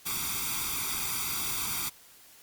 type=noise with comb filter; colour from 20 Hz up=white; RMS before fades=-32 dBFS; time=0.05-1.9 s; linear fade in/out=20 ms; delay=0.85 ms; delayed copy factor=+0.9; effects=white hiss -55 dBFS RMS until 2.42 s + Opus 48 kbps